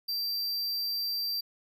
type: tone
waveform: square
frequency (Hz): 4699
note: D8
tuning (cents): 0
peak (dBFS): -30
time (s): 0.08-1.41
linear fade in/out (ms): 10
effects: none